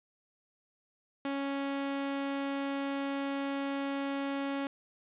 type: tone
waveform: sawtooth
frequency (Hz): 277.2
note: C#4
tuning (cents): 0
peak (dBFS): -28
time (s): 1.25-4.67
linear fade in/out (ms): 2
effects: resampled to 8000 Hz + 11-bit